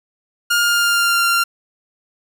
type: tone with pitch glide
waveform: sawtooth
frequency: 1414 to 1384.9 Hz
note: F6 to F6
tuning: +21 to -15 cents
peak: -10 dBFS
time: 0.5-1.44 s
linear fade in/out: 10 ms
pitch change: -36 cents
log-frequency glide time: 0.61-1.25 s
effects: none